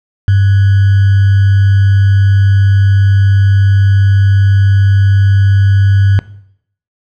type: tone with sample-and-hold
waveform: sine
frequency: 98.6 Hz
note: G2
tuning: 11 cents sharp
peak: -5 dBFS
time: 0.28-6.19 s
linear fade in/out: 0 ms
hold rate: 1575 Hz
effects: noise-tail reverb RT60 0.7 s tail -18 dB re dry + low-pass 3000 Hz 12 dB/octave